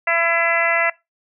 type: harmonic tone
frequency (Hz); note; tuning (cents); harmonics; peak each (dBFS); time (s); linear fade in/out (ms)
335.9; E4; +33; 2 / 3 / 4 / 5 / 6 / 7 / 8; -22 / -28 / -24 / -24 / -19 / -28 / -27; 0.07-0.9; 5
effects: noise-tail reverb RT60 0.2 s tail -20 dB re dry